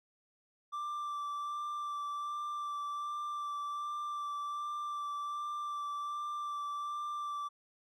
triangle tone with vibrato, 1174.7 Hz, D6, in tune, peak -34 dBFS, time 0.72-7.49 s, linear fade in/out 20 ms, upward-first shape sine, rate 1.3 Hz, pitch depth 14 cents each way, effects none

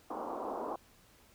white band-pass noise, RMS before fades -39 dBFS, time 0.1-0.76 s, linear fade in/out 5 ms, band 230 to 1100 Hz, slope 48 dB/octave, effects pink hiss -63 dBFS RMS until 1.34 s

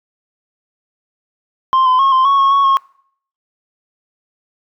sine tone with pitch steps, 1050 / 1021 / 1086 / 1044 / 1108 / 1093 / 1110 / 1086 Hz, C6 / C6 / C#6 / C6 / C#6 / C#6 / C#6 / C#6, +6 / -43 / -36 / -4 / -1 / -25 / +2 / -36 cents, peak -6 dBFS, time 1.73-2.77 s, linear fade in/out 0 ms, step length 130 ms, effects noise-tail reverb RT60 0.6 s tail -25 dB re dry + tanh soft clip ceiling -8 dBFS

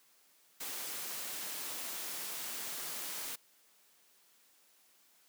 white noise, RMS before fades -41 dBFS, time 0.6-3.36 s, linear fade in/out 10 ms, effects white hiss -67 dBFS RMS until 5.28 s + high-pass 200 Hz 12 dB/octave

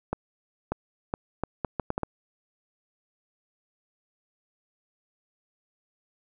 accelerating click train, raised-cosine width 1 ms, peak -13 dBFS, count 9, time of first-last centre 0.13-2.033 s, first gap 590 ms, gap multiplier 0.71, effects none

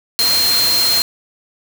sine tone in noise, 4186 Hz, C8, in tune, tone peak -13 dBFS, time 0.19-1.02 s, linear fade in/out 0 ms, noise white, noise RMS -19 dBFS, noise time 0.19-1.02 s, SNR +3 dB, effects none

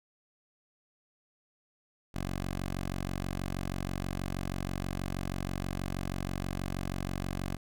10% pulse tone, 46.25 Hz, F#1, in tune, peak -25 dBFS, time 2.14-7.57 s, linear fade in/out 10 ms, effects none

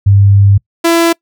sine / sawtooth tone pair in turn, 99.7 / 335.3 Hz, G2 / E4, +30 / +30 cents, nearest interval octave + major sixth, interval 2100 cents, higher second, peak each -3 dBFS, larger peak neither, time 0.06-0.58 / 0.84-1.13 s, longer first, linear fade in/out 10 ms, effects noise-tail reverb RT60 0.1 s tail -25 dB re dry

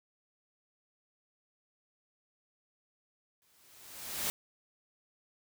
white noise with exponential growth, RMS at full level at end -32 dBFS, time 3.42-4.3 s, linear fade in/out 0 ms, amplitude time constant 190 ms, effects none

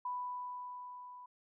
sine tone with level ramp, 991 Hz, B5, 6 cents sharp, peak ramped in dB -35 to -49 dBFS, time 0.05-1.26 s, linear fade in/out 5 ms, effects none

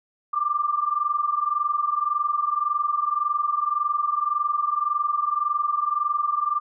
sine tone pair together, 1171.2 / 1193 Hz, D6 / D6, -5 / +27 cents, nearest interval unison, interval 32 cents, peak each -25 / -23 dBFS, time 0.33-6.6 s, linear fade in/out 10 ms, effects none

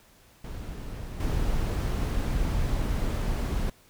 brown noise with level steps, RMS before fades -36 / -27 dBFS, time 0.44-3.7 s, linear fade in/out 5 ms, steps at 1.2 s, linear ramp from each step 5 ms, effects pink hiss -58 dBFS RMS until 3.89 s

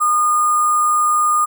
sine tone with sample-and-hold, 1216 Hz, D#6, 40 cents flat, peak -12 dBFS, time 0-1.46 s, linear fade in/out 20 ms, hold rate 8820 Hz, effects none

